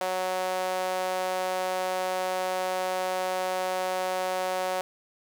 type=tone with high-pass filter; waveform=sawtooth; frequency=185 Hz; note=F#3; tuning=in tune; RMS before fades=-29 dBFS; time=0.01-4.81 s; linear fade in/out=0 ms; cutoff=620 Hz; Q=3; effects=none